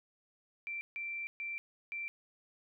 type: tone bursts at uneven times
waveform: sine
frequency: 2349 Hz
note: D7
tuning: in tune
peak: -37 dBFS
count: 4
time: 0.67-0.81 / 0.96-1.27 / 1.4-1.58 / 1.92-2.08 s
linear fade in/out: 0 ms
effects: none